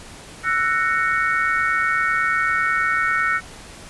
sine chord, F# dominant seventh, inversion third, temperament just, 1332 / 1480 / 1850 / 2220 Hz, E6 / F#6 / A#6 / C#7, +18 / 0 / -14 / +2 cents, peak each -22 / -22 / -23 / -25 dBFS, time 0.43-3.41 s, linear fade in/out 50 ms, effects pink hiss -40 dBFS RMS until 3.89 s + resampled to 24000 Hz

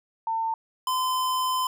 sine / square tone pair in turn, 901 / 1024.2 Hz, A5 / C6, +41 / -37 cents, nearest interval major second, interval 222 cents, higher second, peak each -24 dBFS, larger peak neither, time 0.27-0.54 / 0.87-1.67 s, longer second, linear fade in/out 2 ms, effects none

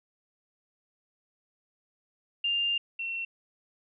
sine tone pair in turn, 2799 / 2715 Hz, F7 / F7, +3 / -50 cents, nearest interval minor second, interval 53 cents, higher first, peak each -25 / -31 dBFS, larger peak first, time 2.44-2.78 / 2.99-3.25 s, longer first, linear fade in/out 5 ms, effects none

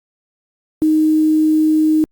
sine tone with quantisation, 311.1 Hz, D#4, in tune, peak -10 dBFS, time 0.82-2.04 s, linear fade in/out 0 ms, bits 6, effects Opus 48 kbps

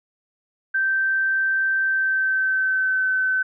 sine tone with pitch glide, 1559 to 1524.3 Hz, G6 to G6, -10 to -49 cents, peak -18 dBFS, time 0.74-3.43 s, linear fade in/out 10 ms, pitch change -39 cents, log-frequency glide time 1.82-3.09 s, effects none

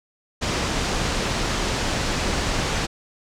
pink low-pass noise, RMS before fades -24 dBFS, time 0.41-2.87 s, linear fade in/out 20 ms, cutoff 7300 Hz, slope 24 dB/octave, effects none

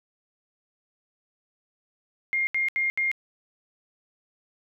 sine tone bursts, 2123 Hz, C7, 25 cents sharp, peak -22 dBFS, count 4, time 2.33-3.115 s, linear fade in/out 0 ms, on 140 ms, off 75 ms, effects none

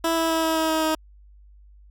15% pulse tone with pitch steps, 329.6 / 327.1 / 324.7 / 322.3 / 319.8 / 317.5 / 315.1 Hz, E4 / E4 / E4 / E4 / D#4 / D#4 / D#4, 0 / -13 / -26 / -39 / +48 / +35 / +22 cents, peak -14 dBFS, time 0.04-0.95 s, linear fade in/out 5 ms, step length 130 ms, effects added 50 Hz sine -47 dBFS peak until 1.9 s

